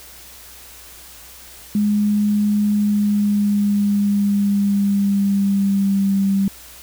sine tone with pitch glide, 207.7 to 196.04 Hz, G#3 to G3, 0 to 0 cents, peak -14 dBFS, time 1.75-6.48 s, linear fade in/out 2 ms, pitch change -100 cents, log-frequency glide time 2.7-6.16 s, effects added 60 Hz sine -49 dBFS peak until 6.82 s + white hiss -41 dBFS RMS until 6.82 s

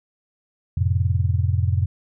sine chord, F major, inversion none, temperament equal with one note detuned, 89.35 / 110 / 130.81 Hz, F2 / A2 / C3, +40 / 0 / 0 cents, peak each -19 / -23 / -25 dBFS, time 0.77-1.86 s, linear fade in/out 5 ms, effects none

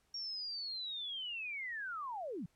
sine linear sweep, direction down, 5588 to 138.59 Hz, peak -39 dBFS, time 0.14-2.46 s, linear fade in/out 5 ms, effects pink hiss -75 dBFS RMS until 2.55 s + low-pass 12000 Hz 12 dB/octave

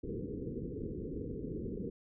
white low-pass noise, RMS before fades -40 dBFS, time 0.03-1.9 s, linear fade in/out 10 ms, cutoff 480 Hz, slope 96 dB/octave, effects none

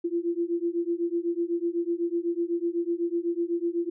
sine beating tone pair, 338.1 / 346.1 Hz, E4 / F4, +44 / -16 cents, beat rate 8 Hz, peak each -28 dBFS, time 0.04-3.9 s, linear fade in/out 10 ms, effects none

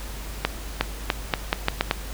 accelerating click train, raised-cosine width 0.3 ms, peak -3 dBFS, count 8, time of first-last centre 0.45-1.911 s, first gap 360 ms, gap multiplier 0.81, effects added 50 Hz sine -33 dBFS peak until 2.13 s + pink hiss -39 dBFS RMS until 2.13 s

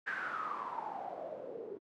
white noise with low-pass filter sweep, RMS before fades -41 dBFS, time 0.06-1.79 s, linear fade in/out 20 ms, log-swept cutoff 1700 to 400 Hz, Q 9.3, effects high-pass 200 Hz 12 dB/octave

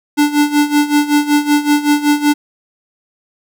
square tone with tremolo, 293.7 Hz, D4, in tune, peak -8 dBFS, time 0.17-2.34 s, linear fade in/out 20 ms, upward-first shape sine, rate 5.3 Hz, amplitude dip 80%, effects none

